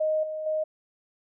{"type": "tone with level steps", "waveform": "sine", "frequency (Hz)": 622.3, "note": "D#5", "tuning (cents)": 0, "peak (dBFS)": [-22, -30, -24], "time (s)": [0, 0.64], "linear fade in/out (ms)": 10, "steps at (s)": [0.23, 0.46], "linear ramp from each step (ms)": 5, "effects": []}